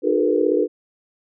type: tone cluster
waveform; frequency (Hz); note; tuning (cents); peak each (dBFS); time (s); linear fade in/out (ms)
sine; 304.1 / 362.3 / 418.2 / 456.3 / 492.2; D#4 / F#4 / G#4 / A#4 / B4; -40 / -36 / +12 / -37 / -6; -22; 0.02-0.68; 50
effects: none